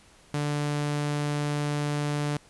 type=tone; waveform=sawtooth; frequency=146.83 Hz; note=D3; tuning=in tune; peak=-22 dBFS; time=0.34-2.37 s; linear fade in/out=2 ms; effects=pink hiss -56 dBFS RMS until 2.49 s + resampled to 24000 Hz